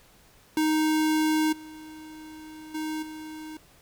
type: tone with level steps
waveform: square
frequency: 311.3 Hz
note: D#4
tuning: 1 cent sharp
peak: -22 / -42 / -30 / -38 dBFS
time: 0.57-3.57 s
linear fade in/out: 2 ms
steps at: 1.52 / 2.74 / 3.02 s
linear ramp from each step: 10 ms
effects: pink hiss -57 dBFS RMS until 3.81 s